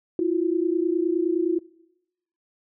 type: tone pair together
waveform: sine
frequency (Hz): 329.6 / 359.3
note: E4 / F4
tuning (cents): 0 / +49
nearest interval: minor second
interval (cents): 149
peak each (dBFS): -23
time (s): 0.19-1.59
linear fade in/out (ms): 2
effects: noise-tail reverb RT60 0.9 s tail -23 dB re dry